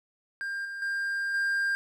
triangle tone with level steps, 1598 Hz, G6, 33 cents sharp, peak -29 / -33 / -26 / -23 dBFS, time 0.41-1.75 s, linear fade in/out 0 ms, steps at 0.65 / 0.82 / 1.34 s, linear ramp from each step 2 ms, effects none

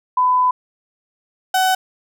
sine / 35% pulse tone pair in turn, 1003 / 751.4 Hz, B5 / F#5, +26 / +26 cents, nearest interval perfect fourth, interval 500 cents, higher first, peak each -12 dBFS, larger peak neither, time 0.17-0.51 / 1.54-1.75 s, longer first, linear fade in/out 5 ms, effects none

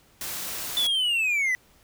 white noise, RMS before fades -33 dBFS, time 0.21-0.87 s, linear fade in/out 2 ms
triangle linear sweep, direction down, 3520 to 1950 Hz, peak -20 dBFS, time 0.77-1.55 s, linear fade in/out 0 ms
effects pink hiss -59 dBFS RMS until 1.83 s

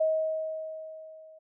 sine tone with level ramp, 633 Hz, D#5, 30 cents sharp, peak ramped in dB -21 to -49 dBFS, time 0-1.39 s, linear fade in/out 10 ms, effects none

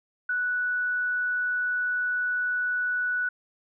sine tone, 1478 Hz, F#6, 2 cents flat, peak -24 dBFS, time 0.29-3.29 s, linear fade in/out 5 ms, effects none

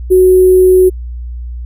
sine tone with sample-and-hold, 370 Hz, F#4, in tune, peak -3 dBFS, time 0.1-0.9 s, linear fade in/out 20 ms, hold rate 11025 Hz, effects added 60 Hz sine -20 dBFS peak until 1.65 s

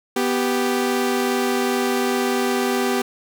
sawtooth tone pair together, 247.1 / 392 Hz, B3 / G4, +1 / 0 cents, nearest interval minor sixth, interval 799 cents, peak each -18 / -17 dBFS, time 0.16-3.02 s, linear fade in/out 5 ms, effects none

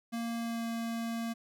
square tone with pitch glide, 232 to 230 Hz, A#3 to A#3, -8 to -23 cents, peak -34 dBFS, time 0.12-1.34 s, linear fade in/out 20 ms, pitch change -15 cents, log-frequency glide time 0.38-0.66 s, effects none

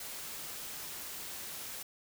white noise, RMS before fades -43 dBFS, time 0-1.83 s, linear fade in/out 5 ms, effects none

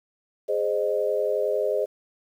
sine chord, Ab major, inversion none, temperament equal with one note detuned, 415.3 / 523.3 / 614.4 Hz, Ab4 / C5 / Eb5, 0 / 0 / -22 cents, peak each -26 dBFS, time 0.48-1.86 s, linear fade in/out 20 ms, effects 9-bit

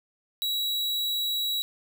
45% pulse tone, 3889 Hz, B7, 27 cents flat, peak -26 dBFS, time 0.42-1.62 s, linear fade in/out 0 ms, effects none

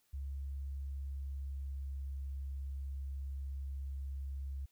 sine tone with pitch glide, 68.9 to 68.31 Hz, C#2 to C#2, -10 to -25 cents, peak -38 dBFS, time 0.13-4.66 s, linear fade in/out 10 ms, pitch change -15 cents, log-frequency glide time 0.55-1.97 s, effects white hiss -75 dBFS RMS until 4.71 s

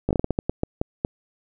slowing click train, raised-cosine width 2 ms, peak -8 dBFS, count 12, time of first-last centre 0.09-1.049 s, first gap 17 ms, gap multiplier 1.3, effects none

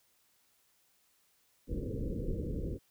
pink low-pass noise, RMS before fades -36 dBFS, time 1.67-2.79 s, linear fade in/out 50 ms, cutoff 530 Hz, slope 96 dB/octave, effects white hiss -71 dBFS RMS until 2.9 s

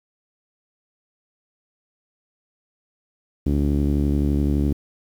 sawtooth tone with low-pass filter, 71.8 Hz, D2, 39 cents flat, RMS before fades -20 dBFS, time 3.46-4.73 s, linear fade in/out 5 ms, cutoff 300 Hz, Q 2.7, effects 8-bit

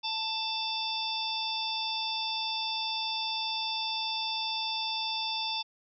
harmonic tone with a mistuned harmonic, 885 Hz, A5, 10 cents sharp, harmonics 1 / 3 / 4 / 5 / 6, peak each -36 / -39 / -34 / -38 / -38 dBFS, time 0.03-5.63 s, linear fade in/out 20 ms, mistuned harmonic 5, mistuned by +94 cents, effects none

